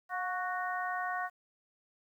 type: harmonic tone with a mistuned harmonic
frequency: 370 Hz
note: F#4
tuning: in tune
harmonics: 2 / 3 / 4 / 5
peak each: -36 / -38 / -39 / -40 dBFS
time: 0.09-1.3 s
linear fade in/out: 50 ms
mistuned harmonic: 2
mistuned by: -41 cents
effects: 11-bit